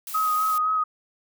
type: noise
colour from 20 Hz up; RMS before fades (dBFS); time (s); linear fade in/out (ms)
blue; -35; 0.07-0.58; 2
type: tone with vibrato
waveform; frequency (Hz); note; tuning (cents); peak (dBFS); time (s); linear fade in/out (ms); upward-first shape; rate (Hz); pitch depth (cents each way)
sine; 1260; D#6; +21; -20; 0.14-0.84; 10; sine; 3.9; 23
effects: none